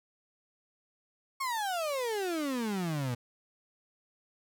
35% pulse exponential sweep, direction down, 1108.7 to 117.4 Hz, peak -29 dBFS, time 1.4-3.15 s, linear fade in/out 10 ms, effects none

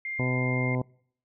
sine tone, 2110 Hz, C7, 14 cents sharp, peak -31 dBFS, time 0.05-0.75 s, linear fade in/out 2 ms
harmonic tone, 126.7 Hz, B2, 45 cents sharp, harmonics 1 / 2 / 3 / 4 / 5 / 6 / 7 / 8, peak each -27 / -31 / -36 / -36 / -39 / -44 / -43 / -42 dBFS, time 0.19-0.82 s, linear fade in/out 5 ms
effects noise-tail reverb RT60 0.6 s tail -25 dB re dry

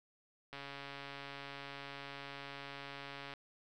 click train, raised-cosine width 0.3 ms, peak -30 dBFS, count 394, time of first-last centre 0.53-3.337 s, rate 140 Hz, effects none

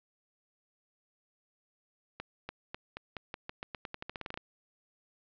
accelerating click train, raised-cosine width 0.3 ms, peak -22 dBFS, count 19, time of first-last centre 2.2-4.375 s, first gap 290 ms, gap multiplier 0.88, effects low-pass 4000 Hz 12 dB/octave

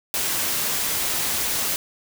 white noise, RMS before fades -24 dBFS, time 0.14-1.76 s, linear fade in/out 0 ms, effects none

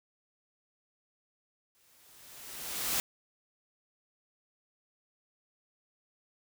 white noise with exponential growth, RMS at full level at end -29 dBFS, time 1.75-3 s, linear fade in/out 0 ms, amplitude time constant 270 ms, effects none

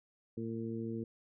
harmonic tone, 113.7 Hz, A#2, 43 cents flat, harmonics 1 / 2 / 3 / 4, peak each -43 / -39 / -42 / -45 dBFS, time 0.37-1.04 s, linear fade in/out 5 ms, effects none

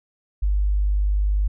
sine tone, 50.1 Hz, G1, 38 cents sharp, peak -17 dBFS, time 0.42-1.48 s, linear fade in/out 10 ms, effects none

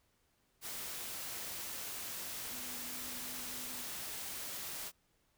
sine tone in noise, 248.5 Hz, B3, 11 cents sharp, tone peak -54 dBFS, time 2.49-3.85 s, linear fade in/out 50 ms, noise white, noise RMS -43 dBFS, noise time 0.61-4.92 s, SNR -14 dB, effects pink hiss -75 dBFS RMS until 5.37 s

